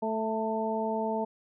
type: harmonic tone with a mistuned harmonic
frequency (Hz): 220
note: A3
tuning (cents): 0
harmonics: 1 / 2 / 3 / 4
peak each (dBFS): -33 / -33 / -33 / -33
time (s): 0.02-1.25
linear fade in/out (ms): 10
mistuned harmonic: 4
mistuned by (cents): +21
effects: none

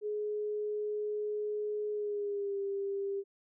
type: tone with pitch glide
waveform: sine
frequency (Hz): 420.2 to 396.6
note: G#4 to G4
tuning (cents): +20 to +20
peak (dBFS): -32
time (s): 0.01-3.24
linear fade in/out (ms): 50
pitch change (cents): -100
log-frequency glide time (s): 1.92-2.59
effects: none

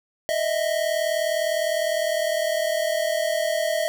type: tone pair together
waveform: square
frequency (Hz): 618.2 / 658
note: D#5 / E5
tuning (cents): -11 / -3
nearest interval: minor second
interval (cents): 108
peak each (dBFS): -25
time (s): 0.29-3.88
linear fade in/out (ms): 0
effects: 8-bit

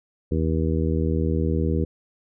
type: harmonic tone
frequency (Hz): 79.9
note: D#2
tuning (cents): +47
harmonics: 1 / 2 / 3 / 4 / 5 / 6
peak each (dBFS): -23 / -26 / -28 / -29 / -30 / -31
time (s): 0.31-1.85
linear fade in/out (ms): 10
effects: none

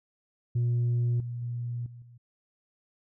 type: tone with level steps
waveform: sine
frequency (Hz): 120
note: B2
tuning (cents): -49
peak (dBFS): -21 / -32 / -30 / -43 / -49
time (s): 0.55-2.18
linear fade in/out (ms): 10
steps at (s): 1.2 / 1.42 / 1.86 / 2.02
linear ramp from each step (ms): 2
effects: tanh soft clip ceiling -22 dBFS

